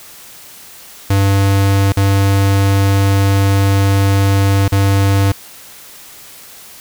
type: tone with dropouts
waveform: square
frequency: 98.4 Hz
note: G2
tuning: 7 cents sharp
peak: -10 dBFS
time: 1.1-5.32 s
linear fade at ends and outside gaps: 5 ms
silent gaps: 1.923-1.969 / 4.681-4.721 s
effects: white hiss -37 dBFS RMS until 6.8 s